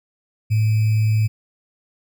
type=tone with sample-and-hold; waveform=sine; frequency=108.7 Hz; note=A2; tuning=21 cents flat; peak=-14 dBFS; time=0.5-1.28 s; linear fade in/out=20 ms; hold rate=2450 Hz; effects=none